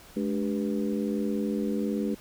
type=harmonic tone with a mistuned harmonic; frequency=97.8 Hz; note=G2; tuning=4 cents flat; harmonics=2 / 3 / 4 / 5; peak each=-28 / -32 / -34 / -36 dBFS; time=0.16-2.15 s; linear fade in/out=10 ms; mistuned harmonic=2; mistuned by=+140 cents; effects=pink hiss -51 dBFS RMS until 2.2 s